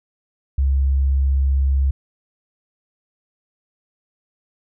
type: tone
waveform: sine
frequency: 67.9 Hz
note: C#2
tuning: 35 cents flat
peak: -14 dBFS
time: 0.58-1.91 s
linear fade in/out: 5 ms
effects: none